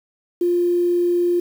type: tone with quantisation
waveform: sine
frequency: 350.3 Hz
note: F4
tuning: 5 cents sharp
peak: -15 dBFS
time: 0.41-1.4 s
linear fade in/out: 5 ms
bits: 7
effects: none